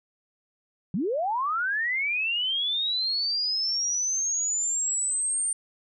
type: linear sweep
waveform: sine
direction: up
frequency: 154.3 to 8870 Hz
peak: -24 dBFS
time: 0.94-5.53 s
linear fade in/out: 2 ms
effects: none